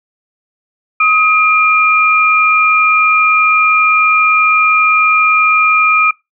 sine tone pair together, 1263 / 2395 Hz, D#6 / D7, +26 / +33 cents, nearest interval major seventh, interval 1107 cents, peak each -10 dBFS, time 1-6.11 s, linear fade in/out 5 ms, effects noise-tail reverb RT60 0.2 s tail -22 dB re dry

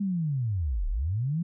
sine linear two-way sweep, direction down then up, 205.6 to 32.68 to 176.4 Hz, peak -25 dBFS, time 0-1.43 s, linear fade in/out 10 ms, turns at 0.88 s, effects none

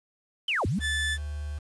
sine linear two-way sweep, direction down then up, 3183 to 73.42 to 227.5 Hz, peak -24 dBFS, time 0.48-0.79 s, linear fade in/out 5 ms, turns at 0.66 s
sine tone with pitch glide, 73.7 to 74.26 Hz, D2 to D2, +7 to +20 cents, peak -31 dBFS, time 0.78-1.59 s, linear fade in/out 10 ms, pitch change +13 cents, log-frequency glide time 0.94-1.09 s
30% pulse tone, 1748 Hz, A6, 12 cents flat, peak -24 dBFS, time 0.8-1.18 s, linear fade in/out 50 ms
effects resampled to 22050 Hz + 8-bit

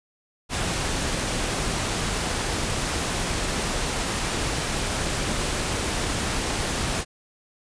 pink noise, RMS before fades -26 dBFS, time 0.49-7.05 s, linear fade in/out 50 ms, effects resampled to 22050 Hz

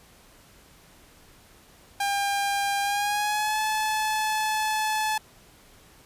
sawtooth tone with pitch glide, 801 to 863.5 Hz, G5 to A5, +37 to -33 cents, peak -20 dBFS, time 2-5.18 s, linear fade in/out 5 ms, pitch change +130 cents, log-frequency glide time 2.81-3.6 s, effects pink hiss -54 dBFS RMS until 6.05 s + resampled to 32000 Hz

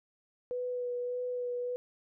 sine tone with vibrato, 492.8 Hz, B4, 4 cents flat, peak -32 dBFS, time 0.51-1.76 s, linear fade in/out 0 ms, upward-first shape sine, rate 1.7 Hz, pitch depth 15 cents each way, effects none

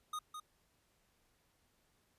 square tone with echo, 1239 Hz, D#6, 8 cents flat, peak -39 dBFS, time 0.13-0.19 s, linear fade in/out 5 ms, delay 210 ms, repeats 1, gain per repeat -6 dB, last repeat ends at 0.4 s, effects pink hiss -75 dBFS RMS until 2.18 s + resampled to 32000 Hz

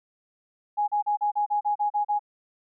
sine tone bursts, 830.6 Hz, G#5, in tune, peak -21 dBFS, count 10, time 0.77-2.194 s, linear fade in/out 20 ms, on 110 ms, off 36 ms, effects none

